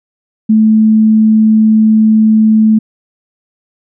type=tone; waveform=sine; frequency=218.1 Hz; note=A3; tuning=15 cents flat; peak=-4 dBFS; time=0.49-2.79 s; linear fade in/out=10 ms; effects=none